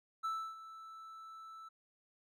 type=tone with ADSR envelope; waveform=triangle; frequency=1318.5 Hz; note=E6; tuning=in tune; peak=-32 dBFS; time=0.23-1.69 s; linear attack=20 ms; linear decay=300 ms; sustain=-15 dB; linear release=11 ms; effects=none